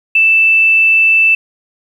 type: tone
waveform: sine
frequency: 2647 Hz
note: E7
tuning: 7 cents sharp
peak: -6 dBFS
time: 0.15-1.35 s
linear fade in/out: 5 ms
effects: 7-bit